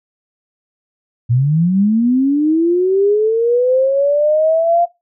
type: linear sweep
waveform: sine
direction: up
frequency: 114.4 to 698.5 Hz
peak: -10 dBFS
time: 1.29-4.86 s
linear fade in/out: 20 ms
effects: noise-tail reverb RT60 0.2 s tail -17 dB re dry